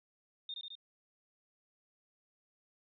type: tone with echo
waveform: sine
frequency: 3655 Hz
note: A#7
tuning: 35 cents flat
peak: -39 dBFS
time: 0.49-0.54 s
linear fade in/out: 2 ms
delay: 71 ms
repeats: 3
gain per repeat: -2 dB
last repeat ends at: 0.753 s
effects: none